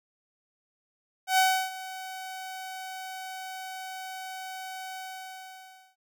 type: tone with ADSR envelope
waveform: sawtooth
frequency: 754 Hz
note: F#5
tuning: 32 cents sharp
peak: -15 dBFS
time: 1.27-5.96 s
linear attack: 110 ms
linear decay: 320 ms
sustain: -18 dB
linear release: 1000 ms
effects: none